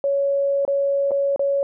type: tone with dropouts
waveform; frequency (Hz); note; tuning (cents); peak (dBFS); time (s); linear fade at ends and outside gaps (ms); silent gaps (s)
sine; 558; C#5; +11; -17; 0.04-1.63; 1; 0.651-0.678 / 1.109-1.116 / 1.361-1.394
effects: none